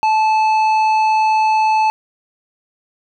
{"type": "tone with tanh clipping", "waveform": "triangle", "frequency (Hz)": 871, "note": "A5", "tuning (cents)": -18, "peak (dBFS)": -13, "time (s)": [0.03, 1.9], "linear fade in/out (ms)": 0, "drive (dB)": 13, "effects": []}